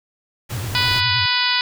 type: noise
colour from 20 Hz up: pink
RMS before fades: -31 dBFS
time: 0.49-1.01 s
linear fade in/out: 20 ms
type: tone with vibrato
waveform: sine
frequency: 107.2 Hz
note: A2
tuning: 45 cents flat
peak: -24 dBFS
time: 0.52-1.26 s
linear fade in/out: 5 ms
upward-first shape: sine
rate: 9.6 Hz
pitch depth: 280 cents each way
type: harmonic tone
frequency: 493.9 Hz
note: B4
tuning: in tune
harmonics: 2 / 3 / 4 / 5 / 6 / 7 / 8 / 9 / 10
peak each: -25 / -25 / -25 / -25 / -25 / -25 / -25 / -25 / -25 dBFS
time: 0.75-1.61 s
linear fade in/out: 0 ms
effects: none